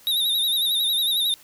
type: tone with vibrato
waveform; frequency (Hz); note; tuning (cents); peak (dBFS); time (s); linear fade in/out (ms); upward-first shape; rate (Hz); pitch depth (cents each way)
square; 3737; A#7; +4; -20; 0.07-1.34; 0; sine; 11; 76
effects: white hiss -51 dBFS RMS until 1.43 s

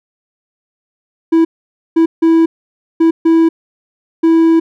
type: tone bursts at uneven times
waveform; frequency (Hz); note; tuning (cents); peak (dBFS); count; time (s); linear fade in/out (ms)
triangle; 327.8; E4; -10; -4; 6; 1.32-1.45 / 1.96-2.06 / 2.22-2.46 / 3-3.11 / 3.25-3.49 / 4.23-4.6; 10
effects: none

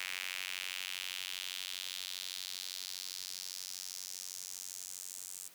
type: tone with high-pass filter sweep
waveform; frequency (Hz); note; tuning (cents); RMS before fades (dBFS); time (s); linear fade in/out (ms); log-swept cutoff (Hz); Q
sawtooth; 92.5; F#2; 0; -43; 0-5.48; 5; 2300 to 7700; 2.3
effects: white hiss -59 dBFS RMS until 5.54 s + high-pass 60 Hz 12 dB/octave

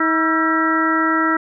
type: harmonic tone with a mistuned harmonic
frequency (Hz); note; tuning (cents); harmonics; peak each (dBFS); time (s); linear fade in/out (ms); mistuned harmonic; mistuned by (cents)
320; D#4; +49; 1 / 2 / 3 / 4 / 5 / 6; -19 / -28 / -26 / -18 / -25 / -23; 0-1.37; 5; 4; +74
effects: none

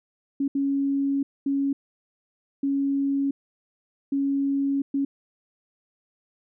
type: tone bursts at uneven times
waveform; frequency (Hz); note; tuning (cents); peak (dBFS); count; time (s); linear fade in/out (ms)
sine; 277.2; C#4; 0; -21; 6; 0.4-0.48 / 0.55-1.23 / 1.46-1.73 / 2.63-3.31 / 4.12-4.82 / 4.94-5.05; 5
effects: none

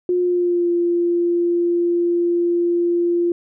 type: tone with pitch glide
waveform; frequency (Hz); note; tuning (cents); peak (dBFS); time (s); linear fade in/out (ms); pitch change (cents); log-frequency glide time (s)
sine; 358.1 to 345.9; F4 to F4; +43 to -17; -15; 0.09-3.32; 2; -60; 0.19-0.7
effects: none

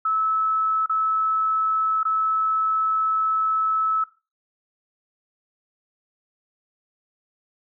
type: tone with dropouts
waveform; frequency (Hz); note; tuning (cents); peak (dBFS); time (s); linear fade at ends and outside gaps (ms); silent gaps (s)
sine; 1302; E6; -22; -19; 0.05-4.04; 5; 0.861-0.895 / 2.032-2.051
effects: noise-tail reverb RT60 0.3 s tail -17 dB re dry

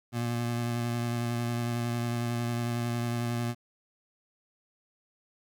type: tone with vibrato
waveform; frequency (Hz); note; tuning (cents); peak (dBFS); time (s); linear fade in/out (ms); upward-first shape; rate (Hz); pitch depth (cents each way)
25% pulse; 118.9; A#2; +35; -25; 0.12-3.55; 50; sine; 11; 18
effects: 10-bit

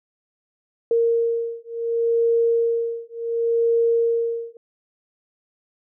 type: beating tone pair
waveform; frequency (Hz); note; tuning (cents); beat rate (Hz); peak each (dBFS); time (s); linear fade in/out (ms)
sine; 463.2 / 463.89; A#4 / A#4; -11 / -8; 0.69; -21; 0.91-4.57; 2
effects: none

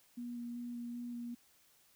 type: tone with vibrato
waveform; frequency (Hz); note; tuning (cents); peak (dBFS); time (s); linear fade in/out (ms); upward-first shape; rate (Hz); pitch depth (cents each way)
sine; 239.6; A#3; +48; -40; 0.17-1.35; 10; square; 2.6; 10
effects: white hiss -68 dBFS RMS until 1.95 s

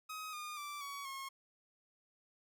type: tone with pitch steps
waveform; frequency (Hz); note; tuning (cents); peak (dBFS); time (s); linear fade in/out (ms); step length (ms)
sawtooth; 1264 / 1216 / 1169.9 / 1125.4 / 1082.7; D#6 / D#6 / D6 / C#6 / C#6; +27 / -40 / -7 / +26 / -41; -39; 0.09-1.29; 10; 240
effects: none

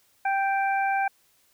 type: harmonic tone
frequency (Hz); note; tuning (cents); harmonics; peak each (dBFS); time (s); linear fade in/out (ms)
784; G5; 0; 1 / 2 / 3; -23 / -29 / -33; 0.25-1.08; 5
effects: white hiss -64 dBFS RMS until 1.53 s

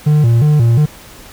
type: tone with vibrato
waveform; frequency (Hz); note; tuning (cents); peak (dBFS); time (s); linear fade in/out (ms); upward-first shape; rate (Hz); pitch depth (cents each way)
triangle; 132.4; C3; +21; -5; 0.06-0.86; 10; square; 2.8; 220
effects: pink hiss -37 dBFS RMS until 1.32 s

